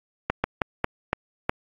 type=slowing click train; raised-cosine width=0.5 ms; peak=-6 dBFS; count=6; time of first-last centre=0.3-1.495 s; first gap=140 ms; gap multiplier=1.27; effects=AAC 32 kbps

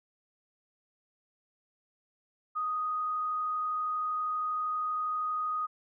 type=tone with frequency modulation; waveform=sine; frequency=1244.5 Hz; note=D#6; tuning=in tune; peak=-29 dBFS; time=2.55-5.67 s; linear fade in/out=20 ms; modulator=32.6 Hz; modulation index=0.29; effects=none

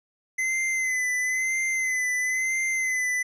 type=tone with vibrato; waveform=square; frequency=2041 Hz; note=C7; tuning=44 cents flat; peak=-24 dBFS; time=0.38-3.23 s; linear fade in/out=10 ms; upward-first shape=sine; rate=1 Hz; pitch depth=40 cents each way; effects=low-pass 10000 Hz 12 dB/octave

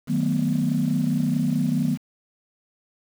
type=chord; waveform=sine; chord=B dominant seventh; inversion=first; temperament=just; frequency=154.34 / 185.21 / 222.2 / 246.9 Hz; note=D#3 / F#3 / A3 / B3; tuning=-14 / +2 / +17 / 0 cents; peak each=-24 / -26 / -26 / -23 dBFS; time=0.07-1.98 s; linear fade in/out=50 ms; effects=tanh soft clip ceiling -12 dBFS + 7-bit

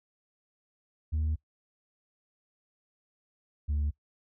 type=tone pair in turn; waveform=sine; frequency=77.7 / 73.56 Hz; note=D#2 / D2; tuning=-2 / +3 cents; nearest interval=minor second; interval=95 cents; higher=first; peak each=-24 dBFS; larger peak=neither; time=1.12-1.36 / 3.68-3.91 s; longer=first; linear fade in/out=20 ms; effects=noise-tail reverb RT60 0.1 s tail -20 dB re dry + tanh soft clip ceiling -25 dBFS

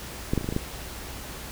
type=clicks; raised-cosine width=3 ms; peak=-10 / -10 / -22 / -19 / -14 / -17 / -11 dBFS; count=7; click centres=0.335 / 0.377 / 0.411 / 0.444 / 0.489 / 0.525 / 0.564 s; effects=added 60 Hz sine -43 dBFS peak until 1.51 s + pink hiss -39 dBFS RMS until 1.51 s

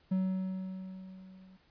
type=tone with level ramp; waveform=triangle; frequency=187.8 Hz; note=F#3; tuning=26 cents sharp; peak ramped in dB=-24 to -52 dBFS; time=0.11-1.57 s; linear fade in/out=10 ms; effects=pink hiss -67 dBFS RMS until 1.7 s + resampled to 11025 Hz

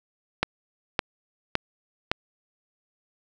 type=click train; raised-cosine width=0.3 ms; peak=-5 dBFS; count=4; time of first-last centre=0.43-2.115 s; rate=1.78 Hz; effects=none

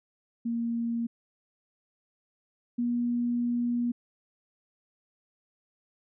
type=tone pair in turn; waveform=sine; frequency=233.1 / 240.1 Hz; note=A#3 / B3; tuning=0 / -49 cents; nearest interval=minor second; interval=51 cents; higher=second; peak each=-27 / -25 dBFS; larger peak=second; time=0.45-1.07 / 2.78-3.92 s; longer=second; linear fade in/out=10 ms; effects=none

